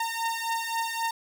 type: beating tone pair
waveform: sawtooth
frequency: 913 / 916.8 Hz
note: A#5 / A#5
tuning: -36 / -29 cents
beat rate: 3.8 Hz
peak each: -27 dBFS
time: 0-1.11 s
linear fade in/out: 5 ms
effects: none